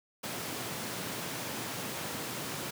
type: high-pass noise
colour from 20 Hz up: pink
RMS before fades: -38 dBFS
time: 0.23-2.71 s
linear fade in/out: 10 ms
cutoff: 120 Hz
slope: 24 dB/octave
effects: none